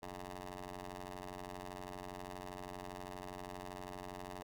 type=ring-modulated tone; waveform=10% pulse; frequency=92.5 Hz; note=F#2; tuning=in tune; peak=-34 dBFS; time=0.02-4.43 s; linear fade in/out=10 ms; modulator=518 Hz; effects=none